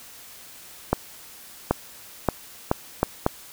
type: accelerating click train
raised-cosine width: 1 ms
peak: -4 dBFS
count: 6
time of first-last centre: 0.93-3.264 s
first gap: 780 ms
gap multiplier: 0.74
effects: white hiss -45 dBFS RMS until 3.52 s